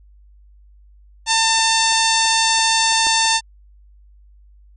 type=harmonic tone; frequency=897 Hz; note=A5; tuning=33 cents sharp; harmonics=1 / 2 / 3 / 4 / 5 / 6 / 7 / 8 / 9 / 10; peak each=-19 / -23 / -24 / -22 / -22 / -25 / -24 / -26 / -30 / -29 dBFS; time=1.26-3.41 s; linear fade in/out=50 ms
type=clicks; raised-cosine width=1 ms; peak=-19 dBFS; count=2; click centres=3.067 / 3.07 s
effects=added 50 Hz sine -45 dBFS peak until 4.76 s